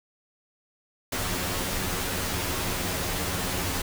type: noise with comb filter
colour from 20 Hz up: pink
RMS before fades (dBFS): -29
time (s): 1.12-3.82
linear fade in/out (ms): 5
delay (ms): 11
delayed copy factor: +0.65
effects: none